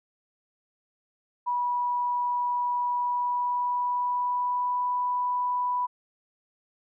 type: tone with pitch glide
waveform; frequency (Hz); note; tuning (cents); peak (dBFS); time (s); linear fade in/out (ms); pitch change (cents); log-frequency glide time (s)
sine; 976 to 987.9; B5 to B5; -21 to 0; -24; 1.46-5.87; 20; +21; 2.96-4.86
effects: none